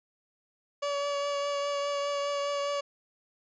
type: tone with vibrato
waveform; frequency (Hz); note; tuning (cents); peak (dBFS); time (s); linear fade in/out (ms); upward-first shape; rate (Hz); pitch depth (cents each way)
30% pulse; 570; C#5; +48; -26; 0.82-2.81; 10; triangle; 4.9; 17
effects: resampled to 16000 Hz